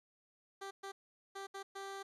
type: tone bursts at uneven times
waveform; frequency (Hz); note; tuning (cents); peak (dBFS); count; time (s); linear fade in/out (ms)
15% pulse; 392; G4; 0; -37; 5; 0.61-0.71 / 0.83-0.92 / 1.35-1.47 / 1.54-1.63 / 1.75-2.03; 10
effects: low-pass 9000 Hz 12 dB/octave + 13-bit